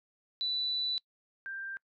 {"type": "tone pair in turn", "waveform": "sine", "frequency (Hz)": [3972, 1580.7], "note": ["B7", "G6"], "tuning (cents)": [9, 14], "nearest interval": "octave + major third", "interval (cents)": 1595, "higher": "first", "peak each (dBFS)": [-30, -37], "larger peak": "first", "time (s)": [[0.41, 0.98], [1.46, 1.77]], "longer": "first", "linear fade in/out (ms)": 0, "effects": ["noise-tail reverb RT60 0.1 s tail -25 dB re dry"]}